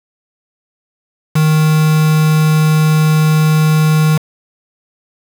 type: tone with quantisation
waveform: triangle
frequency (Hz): 155.56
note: D#3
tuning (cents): 0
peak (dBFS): -6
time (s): 1.35-4.18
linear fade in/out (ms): 10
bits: 3
effects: none